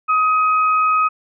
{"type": "tone pair together", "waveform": "sine", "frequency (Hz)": [1260.4, 2528], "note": ["D#6", "D#7"], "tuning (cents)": [22, 27], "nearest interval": "octave", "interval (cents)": 1205, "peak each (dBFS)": [-13, -24], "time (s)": [0.08, 1.09], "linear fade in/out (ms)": 20, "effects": []}